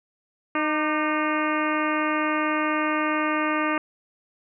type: harmonic tone with a mistuned harmonic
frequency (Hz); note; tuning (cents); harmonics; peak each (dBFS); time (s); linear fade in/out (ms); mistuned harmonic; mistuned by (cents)
307.4; D#4; -21; 1 / 2 / 3 / 4 / 5 / 6 / 7 / 8 / 9; -26 / -30 / -32 / -27 / -32 / -33 / -33 / -35 / -37; 0.55-3.78; 2; 4; -43
effects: none